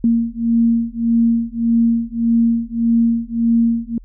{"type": "beating tone pair", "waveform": "sine", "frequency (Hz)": [230.6, 232.3], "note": ["A#3", "A#3"], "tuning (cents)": [-19, -6], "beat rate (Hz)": 1.7, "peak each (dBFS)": -16, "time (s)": [0.04, 3.98], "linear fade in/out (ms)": 2, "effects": ["added 41 Hz sine -37 dBFS peak until 4.04 s"]}